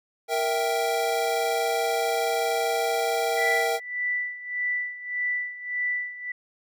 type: chord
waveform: square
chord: E diminished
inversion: second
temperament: equal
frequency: 466.2 / 659.3 / 784 Hz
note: Bb4 / E5 / G5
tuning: 0 / 0 / 0 cents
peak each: -28 / -29 / -28 dBFS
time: 0.28-3.8 s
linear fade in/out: 50 ms
type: tone with tremolo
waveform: sine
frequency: 1975.5 Hz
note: B6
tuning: in tune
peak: -23 dBFS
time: 3.37-6.32 s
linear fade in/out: 5 ms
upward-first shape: sine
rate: 1.7 Hz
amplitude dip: 80%
effects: none